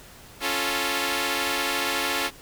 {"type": "chord", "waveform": "5% pulse", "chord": "Db augmented", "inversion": "none", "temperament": "equal", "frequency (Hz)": [277.2, 349.2, 440], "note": ["Db4", "F4", "A4"], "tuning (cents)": [0, 0, 0], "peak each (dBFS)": -17, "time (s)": [0.4, 2.31], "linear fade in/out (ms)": 50, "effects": ["pink hiss -47 dBFS RMS until 2.41 s"]}